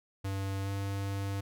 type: tone with pitch glide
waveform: square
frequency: 97.5 to 98.8 Hz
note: G2 to G2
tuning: -9 to +14 cents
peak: -33 dBFS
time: 0.24-1.41 s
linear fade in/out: 10 ms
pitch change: +23 cents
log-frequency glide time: 0.63-0.69 s
effects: none